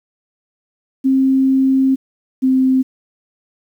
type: tone pair in turn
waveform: sine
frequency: 265.9 / 261 Hz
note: C4 / C4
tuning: +28 / -4 cents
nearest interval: unison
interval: 32 cents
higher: first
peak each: -10 dBFS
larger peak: neither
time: 1.04-1.96 / 2.42-2.83 s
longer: first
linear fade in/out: 20 ms
effects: 8-bit